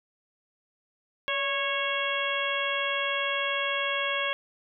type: harmonic tone with a mistuned harmonic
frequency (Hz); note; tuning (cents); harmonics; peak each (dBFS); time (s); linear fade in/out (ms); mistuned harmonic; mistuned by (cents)
550; C#5; -14; 1 / 2 / 3 / 4 / 5 / 6; -33 / -33 / -33 / -33 / -33 / -33; 1.28-4.33; 0; 1; +52
effects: none